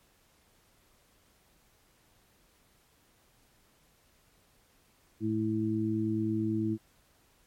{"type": "harmonic tone", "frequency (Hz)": 109.1, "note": "A2", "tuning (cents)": -14, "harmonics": [1, 2, 3], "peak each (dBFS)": [-34, -32, -30], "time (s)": [5.2, 6.78], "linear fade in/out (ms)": 50, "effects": ["pink hiss -66 dBFS RMS until 7.46 s", "MP3 64 kbps"]}